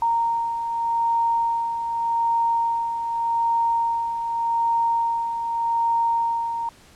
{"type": "beating tone pair", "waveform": "sine", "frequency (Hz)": [926, 926.84], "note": ["A#5", "A#5"], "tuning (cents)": [-12, -10], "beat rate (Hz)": 0.84, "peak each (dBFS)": [-29, -20], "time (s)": [0.02, 6.69], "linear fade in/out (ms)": 2, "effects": ["pink hiss -51 dBFS RMS until 6.95 s", "low-pass 10000 Hz 12 dB/octave"]}